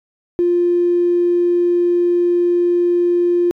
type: tone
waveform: triangle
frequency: 349.8 Hz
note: F4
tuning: 3 cents sharp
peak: -8 dBFS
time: 0.39-3.51 s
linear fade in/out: 0 ms
effects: tanh soft clip ceiling -10 dBFS